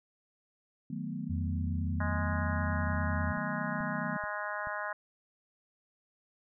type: chord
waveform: sine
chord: B dominant seventh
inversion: first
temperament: equal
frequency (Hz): 155.56 / 185 / 220 / 246.9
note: D#3 / F#3 / A3 / B3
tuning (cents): 0 / 0 / 0 / 0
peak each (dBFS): -40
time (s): 0.9-4.17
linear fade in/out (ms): 5
type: tone with vibrato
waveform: sine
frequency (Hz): 85.9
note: F2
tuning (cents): -28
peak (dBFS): -31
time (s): 1.29-3.33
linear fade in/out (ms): 20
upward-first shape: triangle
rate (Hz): 10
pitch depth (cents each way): 63
type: harmonic tone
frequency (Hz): 207.7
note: G#3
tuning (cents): 0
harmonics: 3 / 4 / 5 / 6 / 7 / 8 / 9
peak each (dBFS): -41 / -43 / -40 / -44 / -40 / -41 / -45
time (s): 2-4.93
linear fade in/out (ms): 5
type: click train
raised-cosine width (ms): 5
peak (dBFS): -36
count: 5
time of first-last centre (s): 2.94-4.672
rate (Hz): 2.31
effects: none